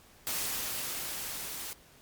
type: noise with level ramp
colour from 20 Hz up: white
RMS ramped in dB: -33 to -40 dBFS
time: 0.27-1.73 s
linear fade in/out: 0 ms
effects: pink hiss -58 dBFS RMS until 2.01 s + MP3 96 kbps